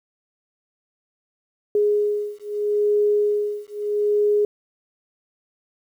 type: beating tone pair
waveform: sine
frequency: 415.3 / 416.08 Hz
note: G#4 / G#4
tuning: 0 / +3 cents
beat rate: 0.78 Hz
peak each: -21 dBFS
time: 1.75-4.45 s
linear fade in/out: 2 ms
effects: 9-bit